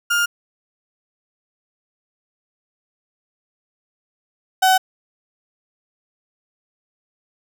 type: tone pair in turn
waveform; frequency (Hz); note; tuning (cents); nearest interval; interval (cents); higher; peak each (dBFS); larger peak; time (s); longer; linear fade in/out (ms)
35% pulse; 1411 / 753.7; F6 / F#5; +17 / +32; major seventh; 1085; first; -14 / -10; second; 0.1-0.26 / 4.62-4.78; neither; 10
effects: none